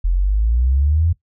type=exponential sweep; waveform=sine; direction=up; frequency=41.6 to 86.9 Hz; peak=-13 dBFS; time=0.04-1.13 s; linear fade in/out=10 ms; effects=noise-tail reverb RT60 0.1 s tail -17 dB re dry